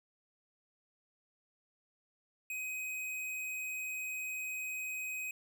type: tone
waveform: square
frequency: 2518 Hz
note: D#7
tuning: 20 cents sharp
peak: -38 dBFS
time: 2.5-5.31 s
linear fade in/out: 2 ms
effects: none